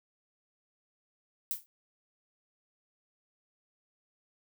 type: noise with exponential decay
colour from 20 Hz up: violet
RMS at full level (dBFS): -29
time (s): 1.51-1.66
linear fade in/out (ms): 0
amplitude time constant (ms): 31
effects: none